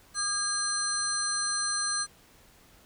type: tone cluster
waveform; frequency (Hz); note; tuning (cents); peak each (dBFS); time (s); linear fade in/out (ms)
sine; 1218 / 1624 / 4169 / 6020 / 8100; D#6 / G#6 / C8 / F#8 / B8; -37 / -39 / -7 / +29 / +43; -36 / -36 / -33 / -34 / -31; 0.14-2.07; 50
effects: pink hiss -58 dBFS RMS until 2.85 s

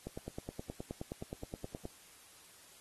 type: click train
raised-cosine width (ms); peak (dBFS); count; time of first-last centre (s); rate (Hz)
2; -27; 18; 0.07-1.854; 9.53
effects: white hiss -59 dBFS RMS until 2.8 s + AAC 32 kbps

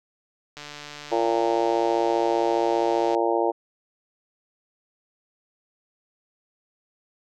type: click train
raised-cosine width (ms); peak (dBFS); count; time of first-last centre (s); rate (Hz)
0.2; -21; 380; 0.57-3.148; 147
type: harmonic tone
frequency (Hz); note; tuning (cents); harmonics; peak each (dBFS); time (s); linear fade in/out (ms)
115.1; A#2; -22; 3 / 4 / 5 / 6 / 7 / 8; -25 / -26 / -27 / -28 / -28 / -29; 1.11-3.52; 20
effects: none

